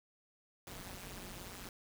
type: noise with amplitude modulation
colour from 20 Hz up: pink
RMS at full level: -44 dBFS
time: 0.67-1.69 s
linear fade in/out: 2 ms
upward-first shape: sine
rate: 185 Hz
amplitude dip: 100%
effects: none